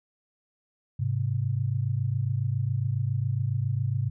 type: tone pair together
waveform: sine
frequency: 104.6 / 131.87 Hz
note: G#2 / C3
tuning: +13 / +14 cents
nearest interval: major third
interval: 401 cents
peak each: -27 dBFS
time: 0.99-4.1 s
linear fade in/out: 10 ms
effects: none